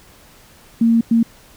sine tone bursts at uneven times, 229.8 Hz, A#3, 25 cents flat, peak -10 dBFS, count 2, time 0.81-1.01 / 1.11-1.23 s, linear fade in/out 5 ms, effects pink hiss -47 dBFS RMS until 1.56 s

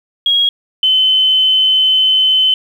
sine tone pair in turn, 3294 / 3051 Hz, G#7 / G7, -15 / -48 cents, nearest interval minor second, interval 133 cents, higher first, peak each -9 / -8 dBFS, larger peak second, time 0.26-0.49 / 0.83-2.54 s, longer second, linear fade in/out 2 ms, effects 7-bit

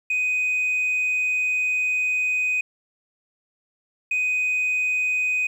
sine tone pair in turn, 2500 / 2500 Hz, D#7 / D#7, +8 / +8 cents, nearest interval unison, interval 0 cents, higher neither, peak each -18 / -18 dBFS, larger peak neither, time 0.1-2.61 / 4.11-5.47 s, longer first, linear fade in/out 5 ms, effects tanh soft clip ceiling -18 dBFS + 9-bit

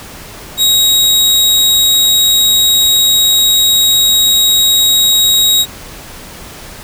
sawtooth tone, 3801 Hz, A#7, 33 cents sharp, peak -4 dBFS, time 0.57-5.66 s, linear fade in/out 50 ms, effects pink hiss -31 dBFS RMS until 6.83 s

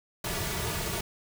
pink noise with comb filter, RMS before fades -32 dBFS, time 0.24-1.01 s, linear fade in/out 5 ms, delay 3.8 ms, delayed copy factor -0.85, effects none

